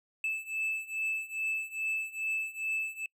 triangle beating tone pair, 2624 / 2626.4 Hz, E7 / E7, -9 / -7 cents, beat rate 2.4 Hz, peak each -34 / -32 dBFS, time 0.24-3.06 s, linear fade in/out 2 ms, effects noise-tail reverb RT60 0.1 s tail -26 dB re dry

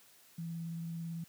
sine tone with vibrato, 166.3 Hz, E3, 16 cents sharp, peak -37 dBFS, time 0.38-1.24 s, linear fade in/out 5 ms, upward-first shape sine, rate 18 Hz, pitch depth 16 cents each way, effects white hiss -62 dBFS RMS until 1.28 s + high-pass 100 Hz 12 dB/octave

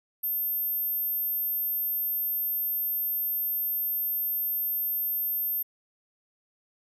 sine tone, 13290 Hz, G#9, in tune, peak -26 dBFS, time 0.23-5.63 s, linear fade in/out 10 ms, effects none

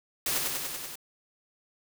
white noise with echo, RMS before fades -29 dBFS, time 0.26-0.38 s, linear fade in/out 2 ms, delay 96 ms, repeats 6, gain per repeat -2 dB, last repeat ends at 0.956 s, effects none

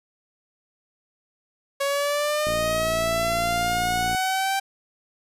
sawtooth linear sweep, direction up, 554.4 to 783 Hz, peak -18 dBFS, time 1.8-4.6 s, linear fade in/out 10 ms
click train, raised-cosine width 3 ms, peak -21 dBFS, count 98, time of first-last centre 2.47-4.148 s, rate 57.8 Hz
effects resampled to 32000 Hz

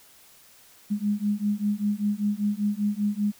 sine beating tone pair, 204.1 / 209.2 Hz, G#3 / G#3, -30 / +13 cents, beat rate 5.1 Hz, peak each -26 dBFS, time 0.9-3.32 s, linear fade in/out 20 ms, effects white hiss -54 dBFS RMS until 3.39 s

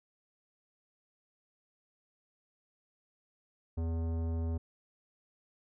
sine tone with tanh clipping, 82.41 Hz, E2, in tune, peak -33 dBFS, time 3.77-4.58 s, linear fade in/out 10 ms, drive 16 dB, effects none

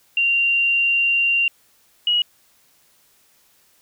sine tone pair in turn, 2770 / 2904 Hz, F7 / F#7, -15 / -33 cents, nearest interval minor second, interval 82 cents, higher second, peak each -15 dBFS, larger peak neither, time 0.17-1.48 / 2.07-2.22 s, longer first, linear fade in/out 2 ms, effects white hiss -58 dBFS RMS until 3.81 s

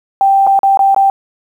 sine tone with dropouts, 784 Hz, G5, in tune, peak -6 dBFS, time 0.21-1.1 s, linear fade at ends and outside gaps 1 ms, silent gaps 0.467-0.472 / 0.591-0.632 / 0.773-0.792 / 0.946-0.963 s, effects 7-bit

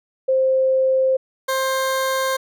sine / 20% pulse tone pair in turn, 525 / 528.3 Hz, C5 / C5, +6 / +17 cents, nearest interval unison, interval 11 cents, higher second, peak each -14 dBFS, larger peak neither, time 0.28-1.17 / 1.48-2.37 s, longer neither, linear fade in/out 10 ms, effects none

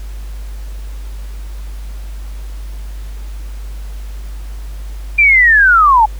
sine linear sweep, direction down, 2400 to 830.6 Hz, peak -5 dBFS, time 5.18-6.06 s, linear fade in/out 10 ms, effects added 50 Hz sine -23 dBFS peak until 6.19 s + pink hiss -42 dBFS RMS until 6.19 s

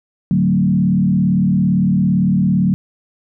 sine tone with frequency modulation, 185 Hz, F#3, in tune, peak -11 dBFS, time 0.31-2.74 s, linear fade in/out 0 ms, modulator 37.7 Hz, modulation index 1.1, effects none

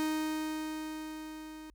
45% pulse tone with level ramp, 311.1 Hz, D#4, in tune, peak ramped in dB -29 to -45 dBFS, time 0-1.7 s, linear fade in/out 0 ms, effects added 50 Hz sine -60 dBFS peak until 1.74 s

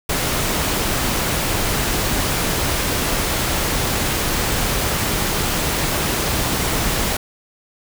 pink noise, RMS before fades -20 dBFS, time 0.09-7.17 s, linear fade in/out 5 ms, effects none

